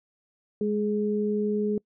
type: tone pair together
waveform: sine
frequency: 208 / 419.7 Hz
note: G#3 / G#4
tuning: +3 / +18 cents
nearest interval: octave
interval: 1215 cents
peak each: -26 dBFS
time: 0.61-1.78 s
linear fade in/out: 2 ms
effects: noise-tail reverb RT60 0.1 s tail -26 dB re dry